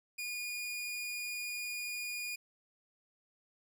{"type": "tone", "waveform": "sawtooth", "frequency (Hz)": 2441, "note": "D#7", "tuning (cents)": -34, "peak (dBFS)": -34, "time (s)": [0.18, 2.36], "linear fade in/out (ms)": 10, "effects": []}